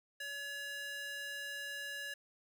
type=tone with high-pass filter; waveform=square; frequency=566 Hz; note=C#5; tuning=36 cents sharp; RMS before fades=-43 dBFS; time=0.2-2.14 s; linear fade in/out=5 ms; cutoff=1600 Hz; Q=1.8; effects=none